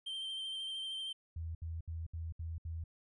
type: tone with vibrato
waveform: triangle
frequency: 3136 Hz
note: G7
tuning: in tune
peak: -37 dBFS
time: 0.06-1.13 s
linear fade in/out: 10 ms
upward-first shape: sine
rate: 13 Hz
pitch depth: 21 cents each way
type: tone bursts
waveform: sine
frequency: 82 Hz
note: E2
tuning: 9 cents flat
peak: -38 dBFS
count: 6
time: 1.36-2.84 s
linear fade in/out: 5 ms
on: 190 ms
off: 68 ms
effects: resampled to 24000 Hz